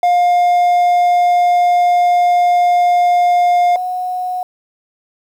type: tone pair in turn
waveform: triangle / sine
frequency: 708 / 730.4 Hz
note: F5 / F#5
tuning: +23 / -23 cents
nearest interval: minor second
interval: 54 cents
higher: second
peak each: -7 / -17 dBFS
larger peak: first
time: 0.03-3.76 / 3.76-4.43 s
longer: first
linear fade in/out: 2 ms
effects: 7-bit